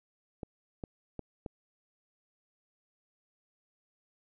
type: clicks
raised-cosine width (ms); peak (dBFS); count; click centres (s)
2; -25; 4; 0.432 / 0.838 / 1.193 / 1.462
effects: none